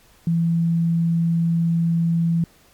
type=tone; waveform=sine; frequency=167.3 Hz; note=E3; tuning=26 cents sharp; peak=-16 dBFS; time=0.27-2.44 s; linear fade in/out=2 ms; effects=pink hiss -54 dBFS RMS until 2.73 s + MP3 96 kbps